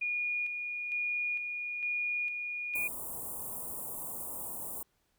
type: tone with tremolo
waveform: sine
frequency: 2439 Hz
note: D#7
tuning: 35 cents flat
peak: -30 dBFS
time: 0.01-2.88 s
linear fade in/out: 10 ms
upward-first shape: square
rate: 1.1 Hz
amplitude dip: 40%
type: band-stop noise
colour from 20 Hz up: white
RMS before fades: -40 dBFS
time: 2.75-4.83 s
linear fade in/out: 5 ms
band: 1100 to 8200 Hz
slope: 48 dB/octave
effects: pink hiss -75 dBFS RMS until 5.18 s